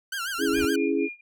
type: tone with vibrato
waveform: sawtooth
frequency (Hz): 1479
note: F#6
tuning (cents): -1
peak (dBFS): -25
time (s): 0.12-0.76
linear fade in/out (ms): 5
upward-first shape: sine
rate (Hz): 7.1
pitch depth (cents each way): 160
type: noise with exponential growth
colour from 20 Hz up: brown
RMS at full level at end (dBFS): -34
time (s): 0.19-0.65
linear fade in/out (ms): 0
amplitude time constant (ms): 98
type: chord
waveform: sine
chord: C# minor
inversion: none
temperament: equal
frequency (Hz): 277.2 / 329.6 / 415.3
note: C#4 / E4 / G#4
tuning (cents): 0 / 0 / 0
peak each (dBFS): -26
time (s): 0.38-1.09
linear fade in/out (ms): 50
type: tone with tremolo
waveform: sine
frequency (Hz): 2417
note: D7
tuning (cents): +49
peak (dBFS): -31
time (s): 0.54-1.21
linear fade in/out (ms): 5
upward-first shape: sine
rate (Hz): 4.3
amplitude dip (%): 95
effects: none